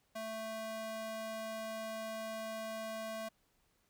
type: tone with high-pass filter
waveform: square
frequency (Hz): 221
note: A3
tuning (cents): +8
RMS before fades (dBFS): -42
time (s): 0.15-3.29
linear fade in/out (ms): 10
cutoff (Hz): 470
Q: 2.8
effects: pink hiss -75 dBFS RMS until 3.89 s